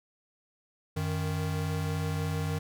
square tone pair together, 92.07 / 155.56 Hz, F#2 / D#3, -8 / 0 cents, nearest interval major sixth, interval 908 cents, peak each -33 / -32 dBFS, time 0.96-2.59 s, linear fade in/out 10 ms, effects none

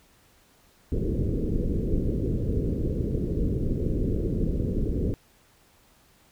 pink low-pass noise, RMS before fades -26 dBFS, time 0.92-5.14 s, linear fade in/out 0 ms, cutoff 470 Hz, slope 48 dB/octave, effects pink hiss -60 dBFS RMS until 6.31 s

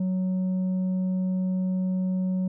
sine tone with tanh clipping, 185.5 Hz, F#3, 5 cents sharp, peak -24 dBFS, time 0-2.48 s, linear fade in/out 5 ms, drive 4 dB, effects none

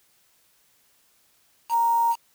sine tone with quantisation, 929 Hz, A#5, 6 cents flat, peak -18 dBFS, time 1.69-2.16 s, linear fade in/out 50 ms, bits 6, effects white hiss -63 dBFS RMS until 2.34 s

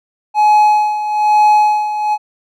triangle tone with tremolo, 845 Hz, G#5, 30 cents sharp, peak -4 dBFS, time 0.34-2.18 s, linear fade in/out 50 ms, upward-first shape sine, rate 1.1 Hz, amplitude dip 70%, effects none

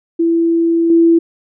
sine tone with level steps, 333.6 Hz, E4, 21 cents sharp, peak -10 / -6 dBFS, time 0.19-1.19 s, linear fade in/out 10 ms, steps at 0.9 s, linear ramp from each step 2 ms, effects none

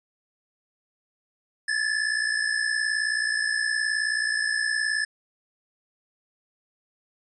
square tone pair together, 1701 / 1760 Hz, G#6 / A6, +41 / 0 cents, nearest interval minor second, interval 59 cents, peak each -27 dBFS, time 1.68-5.05 s, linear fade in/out 5 ms, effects resampled to 24000 Hz

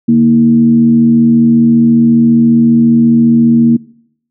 sine tone with frequency modulation, 233.1 Hz, A#3, in tune, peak -4 dBFS, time 0.08-3.77 s, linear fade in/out 10 ms, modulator 85.3 Hz, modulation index 0.5, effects noise-tail reverb RT60 0.7 s tail -23 dB re dry

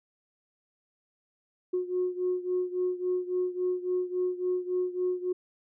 sine beating tone pair, 362.1 / 365.7 Hz, F#4 / F#4, -37 / -20 cents, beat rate 3.6 Hz, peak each -28 / -31 dBFS, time 1.73-5.33 s, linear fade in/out 10 ms, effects tanh soft clip ceiling -20 dBFS

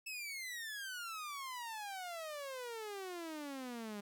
sawtooth exponential sweep, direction down, 2637 to 200.6 Hz, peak -39 dBFS, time 0.06-4.01 s, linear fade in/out 10 ms, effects none

